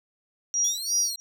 sine tone with tremolo, 5720 Hz, F8, 41 cents sharp, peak -20 dBFS, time 0.54-1.2 s, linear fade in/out 0 ms, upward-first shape sine, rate 2.8 Hz, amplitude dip 100%
sawtooth linear two-way sweep, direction up then down, 3285 to 4978 to 4079 Hz, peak -28 dBFS, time 0.64-1.16 s, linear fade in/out 5 ms, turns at 0.97 s
effects none

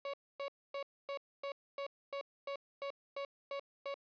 35% pulse tone bursts, 558 Hz, C#5, 11 cents sharp, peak -37 dBFS, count 12, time 0.05-3.942 s, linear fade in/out 2 ms, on 86 ms, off 260 ms, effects resampled to 11025 Hz

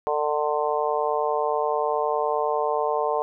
harmonic tone, 149.6 Hz, D3, 32 cents sharp, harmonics 3 / 4 / 5 / 6 / 7, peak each -26 / -27 / -28 / -29 / -29 dBFS, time 0.07-3.22 s, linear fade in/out 0 ms, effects none

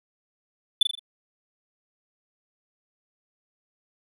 triangle tone with echo, 3497 Hz, A7, 11 cents flat, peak -12 dBFS, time 0.81-0.83 s, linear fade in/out 5 ms, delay 41 ms, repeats 4, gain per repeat -6 dB, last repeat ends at 0.994 s, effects none

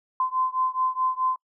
sine beating tone pair, 1029 / 1033.7 Hz, C6 / C6, -29 / -21 cents, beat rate 4.7 Hz, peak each -25 / -26 dBFS, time 0.2-1.36 s, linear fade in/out 2 ms, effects noise-tail reverb RT60 0.1 s tail -26 dB re dry

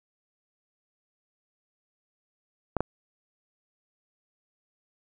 clicks, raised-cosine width 1 ms, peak -11 dBFS, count 2, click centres 2.767 / 2.806 s, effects none

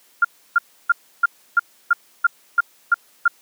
sine tone bursts, 1399 Hz, F6, 3 cents sharp, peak -10 dBFS, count 10, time 0.22-3.28 s, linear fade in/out 5 ms, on 27 ms, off 310 ms, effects white hiss -55 dBFS RMS until 3.41 s + high-pass 200 Hz 12 dB/octave

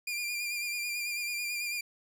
sawtooth tone with vibrato, 2400 Hz, D7, 37 cents sharp, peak -29 dBFS, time 0.07-1.81 s, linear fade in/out 5 ms, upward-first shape sine, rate 9.1 Hz, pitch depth 34 cents each way, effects none

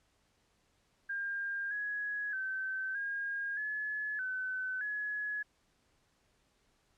sine tone with pitch steps, 1605 / 1672 / 1541 / 1625 / 1708 / 1516 / 1690 Hz, G6 / G#6 / G6 / G#6 / G#6 / F#6 / G#6, +40 / +11 / -30 / -38 / +48 / +42 / +30 cents, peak -34 dBFS, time 1.09-5.43 s, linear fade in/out 10 ms, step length 620 ms, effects pink hiss -73 dBFS RMS until 6.97 s + low-pass 9000 Hz 12 dB/octave

